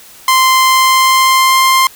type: tone with pitch glide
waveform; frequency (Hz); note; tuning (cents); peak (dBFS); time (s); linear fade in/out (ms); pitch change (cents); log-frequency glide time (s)
sawtooth; 1042 to 1051.7; C6 to C6; -7 to +9; -3; 0.28-1.87; 2; +16; 0.63-1.59
effects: white hiss -38 dBFS RMS until 1.95 s